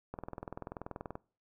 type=click train; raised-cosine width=1 ms; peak=-26 dBFS; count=22; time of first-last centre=0.14-1.154 s; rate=20.7 Hz; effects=noise-tail reverb RT60 0.4 s tail -23 dB re dry